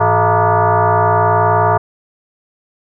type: tone with frequency modulation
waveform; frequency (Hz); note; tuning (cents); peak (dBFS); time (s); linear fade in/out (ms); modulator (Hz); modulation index
sine; 103.83; G#2; 0; -9; 0-1.78; 10; 267; 4.2
effects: none